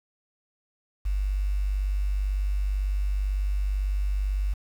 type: tone with quantisation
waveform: sine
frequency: 49 Hz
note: G1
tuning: in tune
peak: -23 dBFS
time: 1.05-4.54 s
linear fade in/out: 10 ms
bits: 8
effects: none